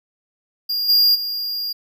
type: tone with level steps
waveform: square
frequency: 4819 Hz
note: D8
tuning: 44 cents sharp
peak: -20 / -12 / -23 dBFS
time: 0.69-1.73 s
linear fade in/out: 10 ms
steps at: 0.88 / 1.14 s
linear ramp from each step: 20 ms
effects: none